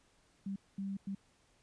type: tone bursts at uneven times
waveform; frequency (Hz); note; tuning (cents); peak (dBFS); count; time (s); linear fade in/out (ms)
sine; 196; G3; 0; -36; 3; 0.46-0.56 / 0.78-0.97 / 1.07-1.15; 5
effects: pink hiss -70 dBFS RMS until 1.62 s + resampled to 22050 Hz